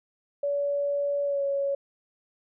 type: tone with pitch glide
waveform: sine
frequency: 570 to 557.6 Hz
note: C#5 to C#5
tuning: +48 to +10 cents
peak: -24 dBFS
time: 0.43-1.75 s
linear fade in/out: 5 ms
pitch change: -38 cents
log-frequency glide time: 1.24-1.43 s
effects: none